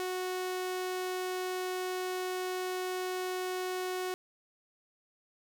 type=tone; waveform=sawtooth; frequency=368.1 Hz; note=F#4; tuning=9 cents flat; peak=-29 dBFS; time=0-4.14 s; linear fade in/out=0 ms; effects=none